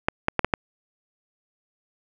clicks, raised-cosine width 0.5 ms, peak -4 dBFS, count 5, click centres 0.085 / 0.284 / 0.393 / 0.446 / 0.538 s, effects none

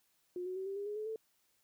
sine tone with pitch steps, 358.2 / 369.1 / 380.4 / 392 / 403.9 / 416.2 / 428.9 / 442 Hz, F4 / F#4 / F#4 / G4 / G#4 / G#4 / A4 / A4, +44 / -4 / +48 / 0 / -48 / +4 / -44 / +8 cents, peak -37 dBFS, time 0.36-1.16 s, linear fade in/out 2 ms, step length 100 ms, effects white hiss -75 dBFS RMS until 1.63 s

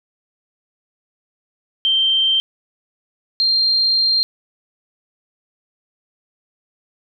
sine tone pair in turn, 3136 / 4186 Hz, G7 / C8, 0 / 0 cents, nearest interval perfect fourth, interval 500 cents, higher second, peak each -13 / -13 dBFS, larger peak neither, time 1.85-2.4 / 3.4-4.23 s, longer second, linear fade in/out 0 ms, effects none

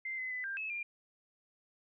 sine tone with pitch steps, 2084 / 2036 / 2005 / 1589 / 2591 / 2396 Hz, C7 / C7 / B6 / G6 / E7 / D7, -7 / -48 / +26 / +23 / -30 / +34 cents, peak -36 dBFS, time 0.05-0.83 s, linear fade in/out 5 ms, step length 130 ms, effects none

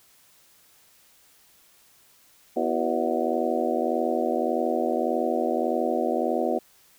harmonic tone with a mistuned harmonic, 81.7 Hz, E2, 15 cents flat, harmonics 3 / 4 / 5 / 6 / 7 / 8 / 9, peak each -30 / -30 / -30 / -30 / -30 / -30 / -30 dBFS, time 2.56-6.59 s, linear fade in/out 10 ms, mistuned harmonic 5, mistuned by -130 cents, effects white hiss -58 dBFS RMS until 6.98 s

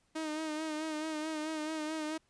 sawtooth tone with vibrato, 311.1 Hz, D#4, in tune, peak -31 dBFS, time 0.15-2.18 s, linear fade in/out 10 ms, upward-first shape sine, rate 4.6 Hz, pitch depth 43 cents each way, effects pink hiss -73 dBFS RMS until 2.29 s + resampled to 22050 Hz

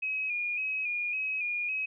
sine tone with vibrato, 2489 Hz, D#7, in tune, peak -29 dBFS, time 0.02-1.86 s, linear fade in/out 10 ms, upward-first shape square, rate 1.8 Hz, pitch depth 41 cents each way, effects none

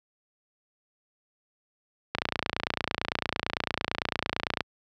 click train, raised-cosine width 0.3 ms, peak -9 dBFS, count 72, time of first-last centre 2.15-4.607 s, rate 28.9 Hz, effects high-pass 60 Hz 12 dB/octave

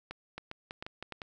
clicks, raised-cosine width 0.3 ms, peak -24 dBFS, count 9, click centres 0.11 / 0.38 / 0.514 / 0.709 / 0.825 / 0.865 / 1.026 / 1.123 / 1.218 s, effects none

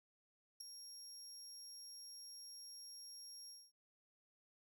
30% pulse tone with ADSR envelope, 5580 Hz, F8, 2 cents flat, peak -39 dBFS, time 0.6-3.72 s, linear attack 10 ms, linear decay 3 ms, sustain -9 dB, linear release 230 ms, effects none

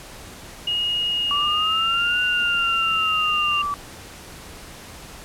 sine tone with pitch glide, 2870 to 2788 Hz, F7 to F7, +47 to -4 cents, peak -20 dBFS, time 0.67-3.62 s, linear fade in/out 5 ms, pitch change -51 cents, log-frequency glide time 1.11-2.04 s
sine exponential two-way sweep, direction up then down, 1147 to 1480 to 1147 Hz, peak -22 dBFS, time 1.31-3.74 s, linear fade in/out 0 ms, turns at 2.23 s
effects pink hiss -40 dBFS RMS until 5.24 s + low-pass 12000 Hz 12 dB/octave

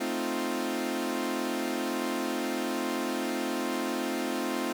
sawtooth chord, F dominant seventh, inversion first, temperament equal, 220 / 261.6 / 311.1 / 349.2 Hz, A3 / C4 / Eb4 / F4, 0 / 0 / 0 / 0 cents, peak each -33 / -29 / -32 / -30 dBFS, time 0-4.73 s, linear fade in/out 10 ms, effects none

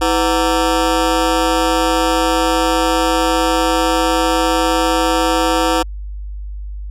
20% pulse ring-modulated tone, 415.3 Hz, G#4, in tune, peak -5 dBFS, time 0.01-5.83 s, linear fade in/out 10 ms, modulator 90.1 Hz, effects added 50 Hz sine -24 dBFS peak until 6.9 s + low-pass 11000 Hz 12 dB/octave

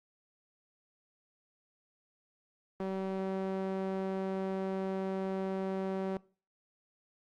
sawtooth tone with band-pass filter, 191.1 Hz, G3, 44 cents flat, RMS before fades -35 dBFS, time 2.8-6.17 s, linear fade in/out 2 ms, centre 460 Hz, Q 0.94, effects noise-tail reverb RT60 0.4 s tail -22 dB re dry + Opus 32 kbps

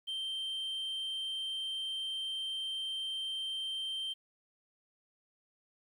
sine tone, 3136 Hz, G7, in tune, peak -32 dBFS, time 0.07-4.14 s, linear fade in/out 20 ms, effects tanh soft clip ceiling -34 dBFS + 11-bit

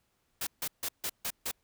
white noise bursts, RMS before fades -34 dBFS, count 6, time 0.41-1.514 s, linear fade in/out 5 ms, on 59 ms, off 150 ms, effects pink hiss -75 dBFS RMS until 1.63 s

